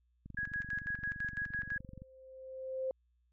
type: click train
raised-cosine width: 5 ms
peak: -35 dBFS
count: 42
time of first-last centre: 0.26-2.02 s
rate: 23.3 Hz
type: tone with tremolo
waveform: sine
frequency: 1661.2 Hz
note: G#6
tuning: in tune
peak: -33 dBFS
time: 0.37-1.78 s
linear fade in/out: 5 ms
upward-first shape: square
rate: 6 Hz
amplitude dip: 70%
type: tone with exponential growth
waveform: sine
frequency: 523.3 Hz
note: C5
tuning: in tune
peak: -31 dBFS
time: 1.62-2.91 s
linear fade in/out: 1 ms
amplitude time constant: 280 ms
effects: added 60 Hz sine -70 dBFS peak until 3.32 s + MP3 32 kbps